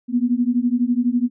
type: beating tone pair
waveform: sine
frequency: 237.5 / 249.5 Hz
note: A#3 / B3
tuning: +33 / +18 cents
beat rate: 12 Hz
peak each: -19 dBFS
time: 0.08-1.3 s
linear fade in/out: 50 ms
effects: none